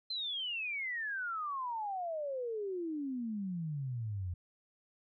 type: exponential sweep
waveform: sine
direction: down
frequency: 4148 to 85.3 Hz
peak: -35 dBFS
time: 0.1-4.34 s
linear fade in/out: 5 ms
effects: none